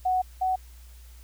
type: tone pair in turn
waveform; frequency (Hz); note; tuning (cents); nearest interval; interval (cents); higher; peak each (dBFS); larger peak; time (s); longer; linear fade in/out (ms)
sine; 740 / 748.2; F#5 / F#5; 0 / +19; unison; 19; second; -21 / -22; first; 0.05-0.22 / 0.41-0.56; first; 10
effects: added 60 Hz sine -45 dBFS peak until 1.23 s + white hiss -57 dBFS RMS until 1.23 s